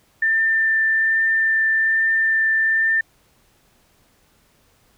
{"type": "tone with vibrato", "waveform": "sine", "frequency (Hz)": 1786, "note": "A6", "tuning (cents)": 25, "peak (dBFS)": -15, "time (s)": [0.22, 3.01], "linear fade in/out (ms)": 5, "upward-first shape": "triangle", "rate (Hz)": 1.2, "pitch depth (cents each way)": 9, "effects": ["pink hiss -59 dBFS RMS until 4.97 s"]}